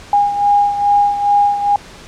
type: beating tone pair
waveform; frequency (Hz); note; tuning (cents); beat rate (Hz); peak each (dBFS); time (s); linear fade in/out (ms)
sine; 815 / 817.4; G#5 / G#5; -33 / -28; 2.4; -11 / -17; 0.13-1.76; 2
effects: pink hiss -37 dBFS RMS until 2.07 s + low-pass 7000 Hz 12 dB/octave